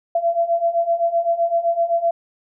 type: beating tone pair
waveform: sine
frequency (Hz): 673 / 680.8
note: E5 / F5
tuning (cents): +36 / -44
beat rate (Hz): 7.8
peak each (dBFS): -21 / -18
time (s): 0.15-2.11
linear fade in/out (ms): 5
effects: none